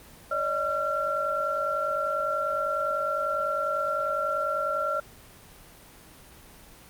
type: tone cluster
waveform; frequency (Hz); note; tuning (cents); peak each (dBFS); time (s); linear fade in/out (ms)
sine; 568 / 618 / 1366; C#5 / D#5 / F6; +42 / -12 / -39; -31 / -31 / -27; 0.31-5; 5
effects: pink hiss -50 dBFS RMS until 6.89 s + Opus 24 kbps